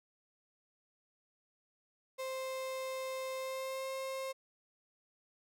35% pulse tone with pitch glide, 524 to 531.6 Hz, C5 to C5, +2 to +27 cents, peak -36 dBFS, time 2.18-4.33 s, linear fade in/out 20 ms, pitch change +25 cents, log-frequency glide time 3.37-3.9 s, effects none

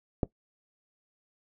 click, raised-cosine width 2 ms, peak -12 dBFS, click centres 0.232 s, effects noise-tail reverb RT60 0.1 s tail -19 dB re dry

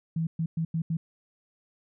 sine tone bursts at uneven times, 163.1 Hz, E3, 18 cents flat, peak -25 dBFS, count 5, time 0.16-0.27 / 0.39-0.46 / 0.57-0.65 / 0.74-0.82 / 0.9-0.97 s, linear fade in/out 5 ms, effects none

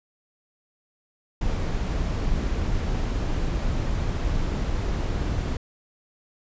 brown noise, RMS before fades -25 dBFS, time 1.41-5.57 s, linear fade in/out 5 ms, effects resampled to 16000 Hz

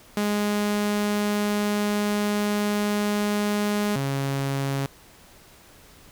sawtooth tone pair in turn, 207.2 / 137.52 Hz, G#3 / C#3, -4 / -13 cents, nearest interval perfect fifth, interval 709 cents, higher first, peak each -18 / -20 dBFS, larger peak first, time 0.17-3.96 / 3.96-4.86 s, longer first, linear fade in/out 2 ms, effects pink hiss -51 dBFS RMS until 6.11 s

